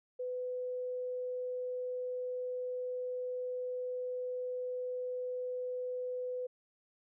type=tone; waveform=sine; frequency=501 Hz; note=B4; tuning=25 cents sharp; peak=-35 dBFS; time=0.19-6.47 s; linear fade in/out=10 ms; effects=none